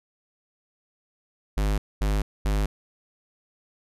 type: tone bursts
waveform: square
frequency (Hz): 51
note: G#1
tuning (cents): -31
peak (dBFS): -22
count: 3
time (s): 1.57-2.66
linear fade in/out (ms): 5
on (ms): 210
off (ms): 230
effects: resampled to 32000 Hz